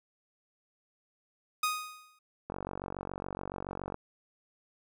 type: tone with exponential decay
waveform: sawtooth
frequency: 1244.5 Hz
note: D#6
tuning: in tune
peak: -22 dBFS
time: 1.63-2.19 s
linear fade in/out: 5 ms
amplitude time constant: 120 ms
type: click train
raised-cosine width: 1 ms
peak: -23 dBFS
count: 69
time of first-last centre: 2.5-3.944 s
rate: 47.1 Hz
effects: none